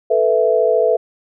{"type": "chord", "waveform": "sine", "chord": "A suspended second", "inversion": "none", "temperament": "equal", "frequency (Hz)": [440, 493.9, 659.3], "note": ["A4", "B4", "E5"], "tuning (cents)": [0, 0, 0], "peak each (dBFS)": -16, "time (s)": [0.1, 0.97], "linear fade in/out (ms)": 10, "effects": []}